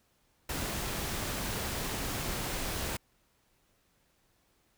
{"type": "noise", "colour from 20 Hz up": "pink", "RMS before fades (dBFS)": -35, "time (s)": [0.49, 2.97], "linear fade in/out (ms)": 5, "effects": ["pink hiss -71 dBFS RMS until 4.77 s"]}